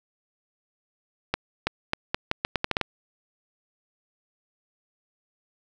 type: accelerating click train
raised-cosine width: 0.3 ms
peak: -7 dBFS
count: 11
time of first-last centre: 1.34-2.813 s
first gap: 330 ms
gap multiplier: 0.8
effects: none